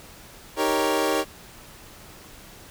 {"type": "chord", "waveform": "25% pulse", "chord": "Eb dominant seventh", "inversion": "none", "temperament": "equal", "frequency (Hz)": [311.1, 392, 466.2, 554.4], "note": ["Eb4", "G4", "Bb4", "Db5"], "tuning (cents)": [0, 0, 0, 0], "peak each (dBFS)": -23, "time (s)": [0.56, 1.25], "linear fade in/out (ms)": 50, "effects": ["pink hiss -46 dBFS RMS until 2.7 s"]}